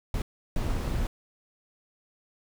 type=noise bursts at uneven times; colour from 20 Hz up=brown; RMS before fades=-28 dBFS; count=2; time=0.14-0.22 / 0.56-1.07 s; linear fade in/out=2 ms; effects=none

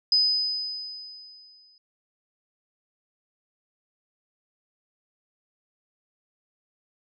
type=tone with exponential decay; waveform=sine; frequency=5010 Hz; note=D#8; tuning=11 cents sharp; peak=-16 dBFS; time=0.12-1.78 s; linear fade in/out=2 ms; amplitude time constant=360 ms; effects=none

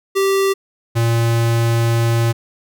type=tone pair in turn; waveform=square; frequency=390 / 115.95 Hz; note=G4 / A#2; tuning=-9 / -9 cents; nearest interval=octave + major sixth; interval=2100 cents; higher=first; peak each=-14 dBFS; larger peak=neither; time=0.15-0.54 / 0.95-2.33 s; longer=second; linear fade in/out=20 ms; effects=none

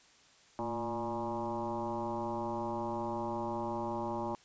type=tone with frequency modulation; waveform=sine; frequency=587.3 Hz; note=D5; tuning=in tune; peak=-33 dBFS; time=0.59-4.35 s; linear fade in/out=0 ms; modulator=120 Hz; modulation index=3.6; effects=white hiss -62 dBFS RMS until 4.44 s + resampled to 16000 Hz

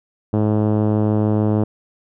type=tone with low-pass filter; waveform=5% pulse; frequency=106.6 Hz; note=G#2; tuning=46 cents sharp; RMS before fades=-17 dBFS; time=0.33-1.64 s; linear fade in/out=5 ms; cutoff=330 Hz; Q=0.6; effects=none

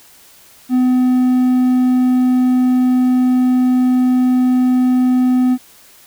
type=tone; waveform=triangle; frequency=252.7 Hz; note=B3; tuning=40 cents sharp; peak=-8 dBFS; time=0.69-5.58 s; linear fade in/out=50 ms; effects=white hiss -45 dBFS RMS until 6.06 s

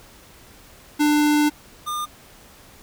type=tone pair in turn; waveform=square; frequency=297.6 / 1208.4 Hz; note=D4 / D6; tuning=+23 / +49 cents; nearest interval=2 octaves; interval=2426 cents; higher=second; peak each=-16 / -25 dBFS; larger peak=first; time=0.99-1.5 / 1.86-2.06 s; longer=first; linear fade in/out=20 ms; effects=pink hiss -48 dBFS RMS until 2.82 s

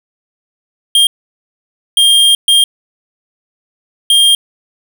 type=tone bursts at uneven times; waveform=square; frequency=3211 Hz; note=G7; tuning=41 cents sharp; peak=-6 dBFS; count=4; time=0.95-1.07 / 1.97-2.35 / 2.48-2.64 / 4.1-4.35 s; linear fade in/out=2 ms; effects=none

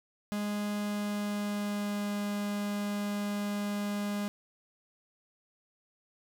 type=tone with pitch glide; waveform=45% pulse; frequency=207 to 204.9 Hz; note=G#3 to G#3; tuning=-5 to -23 cents; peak=-31 dBFS; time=0.32-4.28 s; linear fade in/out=0 ms; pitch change=-18 cents; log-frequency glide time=0.74-2.15 s; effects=none

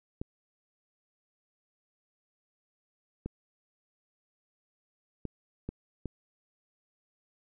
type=clicks; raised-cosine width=3 ms; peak=-22 dBFS; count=5; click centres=0.215 / 3.26 / 5.253 / 5.69 / 6.057 s; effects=none

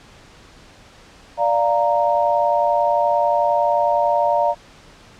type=chord; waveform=sine; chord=Bb major; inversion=first; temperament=equal with one note detuned; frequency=587.3 / 698.5 / 929.6 Hz; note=D5 / F5 / Bb5; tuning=0 / 0 / -5 cents; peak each=-19 dBFS; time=1.37-4.55 s; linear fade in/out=50 ms; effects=pink hiss -46 dBFS RMS until 5.19 s + low-pass 6000 Hz 12 dB/octave

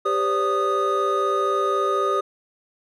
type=tone cluster; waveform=triangle; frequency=394.5 / 507 / 571 / 1238 Hz; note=G4 / B4 / D5 / D#6; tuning=+11 / +45 / -49 / -9 cents; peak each=-22 / -27 / -26 / -20 dBFS; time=0.05-2.21 s; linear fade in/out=10 ms; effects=none

